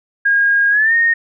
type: tone with pitch glide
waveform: sine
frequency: 1628 to 1848.6 Hz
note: G#6 to A#6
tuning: -35 to -15 cents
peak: -10 dBFS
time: 0.25-1.14 s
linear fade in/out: 10 ms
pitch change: +220 cents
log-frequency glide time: 0.7-0.94 s
effects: none